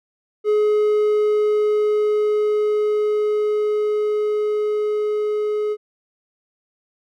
triangle tone with level ramp, 422.2 Hz, G#4, 29 cents sharp, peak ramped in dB -12 to -17 dBFS, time 0.44-5.77 s, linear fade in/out 50 ms, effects none

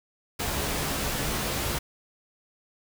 pink noise with comb filter, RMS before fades -29 dBFS, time 0.39-1.79 s, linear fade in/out 10 ms, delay 14 ms, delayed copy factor +0.5, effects none

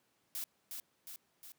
blue noise with echo, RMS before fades -40 dBFS, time 0.35-0.44 s, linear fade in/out 0 ms, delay 360 ms, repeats 3, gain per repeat -4 dB, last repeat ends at 1.52 s, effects pink hiss -75 dBFS RMS until 1.58 s + high-pass 150 Hz 12 dB/octave

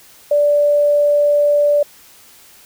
sine tone, 584 Hz, D5, 10 cents flat, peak -10 dBFS, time 0.31-1.83 s, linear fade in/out 5 ms, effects white hiss -45 dBFS RMS until 2.65 s

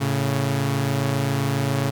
sawtooth tone pair together, 111.15 / 138.59 Hz, A2 / C#3, +18 / 0 cents, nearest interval major third, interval 382 cents, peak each -21 / -18 dBFS, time 0-1.91 s, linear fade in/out 20 ms, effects none

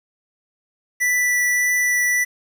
square tone with vibrato, 1971 Hz, B6, 4 cents flat, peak -17 dBFS, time 1-2.25 s, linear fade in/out 20 ms, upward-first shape triangle, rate 1.7 Hz, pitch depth 8 cents each way, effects 8-bit

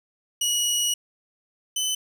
20% pulse tone pair in turn, 2914 / 3026 Hz, F#7 / F#7, -27 / +38 cents, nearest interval minor second, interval 65 cents, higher second, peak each -16 / -18 dBFS, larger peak first, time 0.41-0.94 / 1.76-1.95 s, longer first, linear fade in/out 5 ms, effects none

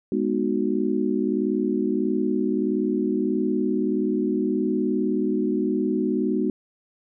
sine chord, G# minor seventh, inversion none, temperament equal with one note detuned, 207.7 / 246.9 / 308.4 / 370 Hz, G#3 / B3 / D#4 / F#4, 0 / 0 / -15 / 0 cents, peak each -26 dBFS, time 0.12-6.5 s, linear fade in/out 2 ms, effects none

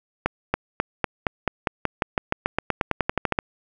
accelerating click train, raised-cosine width 0.5 ms, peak -5 dBFS, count 22, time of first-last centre 0.26-3.389 s, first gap 280 ms, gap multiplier 0.93, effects none

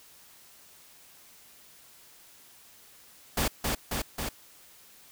pink noise with echo, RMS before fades -27 dBFS, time 3.37-3.48 s, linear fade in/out 5 ms, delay 270 ms, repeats 3, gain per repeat -2 dB, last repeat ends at 4.29 s, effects white hiss -55 dBFS RMS until 5.11 s

